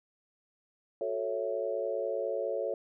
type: chord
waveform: sine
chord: F# minor seventh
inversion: none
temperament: equal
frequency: 370 / 440 / 554.4 / 659.3 Hz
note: F#4 / A4 / C#5 / E5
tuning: 0 / 0 / 0 / 0 cents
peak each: -39 / -35 / -33 / -38 dBFS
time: 1.01-2.74 s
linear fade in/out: 2 ms
effects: none